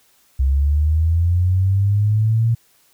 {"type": "linear sweep", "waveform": "sine", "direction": "up", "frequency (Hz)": [65.41, 116.54], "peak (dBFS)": -13, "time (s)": [0.39, 2.55], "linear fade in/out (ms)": 10, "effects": ["white hiss -57 dBFS RMS until 2.93 s"]}